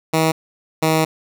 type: tone pair in turn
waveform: 10% pulse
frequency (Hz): 159.9 / 158.8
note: D#3 / D#3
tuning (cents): +48 / +36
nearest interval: unison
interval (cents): 12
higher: first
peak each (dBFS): -6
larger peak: neither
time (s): 0.13-0.32 / 0.82-1.05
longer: second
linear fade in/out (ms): 10
effects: none

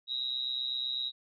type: tone with amplitude modulation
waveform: sine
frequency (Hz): 3829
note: A#7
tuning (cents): +46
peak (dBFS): -27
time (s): 0.07-1.12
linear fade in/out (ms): 50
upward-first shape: sine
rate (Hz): 128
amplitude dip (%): 95
effects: none

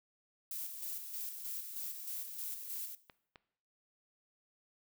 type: noise with tremolo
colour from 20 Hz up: violet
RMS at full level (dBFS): -41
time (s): 0.51-2.95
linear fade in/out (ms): 2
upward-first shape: square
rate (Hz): 3.2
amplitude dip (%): 45
type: clicks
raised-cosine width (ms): 0.3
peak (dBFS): -36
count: 2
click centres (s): 3.098 / 3.358
effects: noise-tail reverb RT60 0.7 s tail -18 dB re dry

